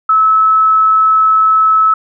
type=tone; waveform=sine; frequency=1299 Hz; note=E6; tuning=26 cents flat; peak=-6 dBFS; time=0.09-1.94 s; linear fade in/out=5 ms; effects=none